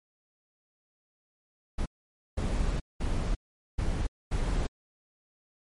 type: noise bursts at uneven times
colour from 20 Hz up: brown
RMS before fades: -28 dBFS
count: 5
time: 1.78-1.86 / 2.37-2.8 / 3-3.35 / 3.78-4.07 / 4.31-4.67 s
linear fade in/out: 10 ms
effects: MP3 48 kbps